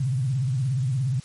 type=tone with vibrato; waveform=sine; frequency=130 Hz; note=C3; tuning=11 cents flat; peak=-21 dBFS; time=0-1.2 s; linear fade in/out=5 ms; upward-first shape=triangle; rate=17 Hz; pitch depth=200 cents each way; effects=white hiss -49 dBFS RMS until 1.24 s + MP3 48 kbps